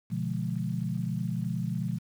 sine chord, B diminished seventh, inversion none, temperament equal with one note detuned, 123.47 / 146.83 / 174.61 / 210.7 Hz, B2 / D3 / F3 / Ab3, 0 / 0 / 0 / +25 cents, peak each -33 / -36 / -32 / -36 dBFS, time 0.1-1.99 s, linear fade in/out 20 ms, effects 9-bit

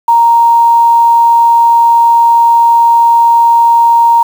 sine tone with quantisation, 932.3 Hz, A#5, in tune, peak -3 dBFS, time 0.08-4.23 s, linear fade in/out 5 ms, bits 5, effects none

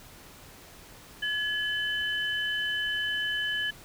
sine tone pair together, 1700 / 3029 Hz, G#6 / F#7, +40 / +40 cents, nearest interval minor seventh, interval 1000 cents, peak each -29 / -31 dBFS, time 1.22-3.71 s, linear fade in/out 10 ms, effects pink hiss -50 dBFS RMS until 3.84 s

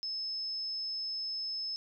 sine tone, 5220 Hz, E8, 18 cents flat, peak -34 dBFS, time 0.03-1.76 s, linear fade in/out 0 ms, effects none

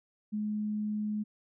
sine tone, 211.3 Hz, G#3, 30 cents sharp, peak -30 dBFS, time 0.32-1.24 s, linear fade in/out 20 ms, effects none

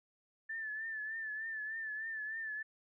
sine tone with vibrato, 1760 Hz, A6, in tune, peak -38 dBFS, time 0.49-2.63 s, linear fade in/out 10 ms, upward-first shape triangle, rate 3.3 Hz, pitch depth 63 cents each way, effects none

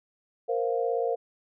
sine chord, Bb suspended second, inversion none, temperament equal, 466.2 / 523.3 / 698.5 Hz, Bb4 / C5 / F5, 0 / 0 / 0 cents, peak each -27 / -30 / -31 dBFS, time 0.48-1.16 s, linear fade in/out 20 ms, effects none

